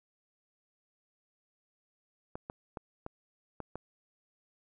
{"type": "clicks", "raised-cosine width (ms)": 1, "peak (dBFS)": -25, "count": 6, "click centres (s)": [2.355, 2.499, 2.772, 3.064, 3.603, 3.756], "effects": []}